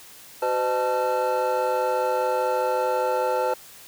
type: tone cluster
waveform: triangle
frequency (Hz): 374.9 / 508 / 613 / 877 / 1361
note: F#4 / B4 / D#5 / A5 / F6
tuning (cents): +23 / +49 / -26 / -6 / -45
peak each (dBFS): -30 / -22 / -28 / -24 / -31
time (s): 0.42-3.54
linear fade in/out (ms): 5
effects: white hiss -46 dBFS RMS until 3.87 s